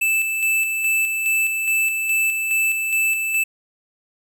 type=tone with tremolo; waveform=square; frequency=2637 Hz; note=E7; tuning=in tune; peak=-17 dBFS; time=0.01-3.44 s; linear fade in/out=10 ms; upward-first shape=square; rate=2.4 Hz; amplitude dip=40%; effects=none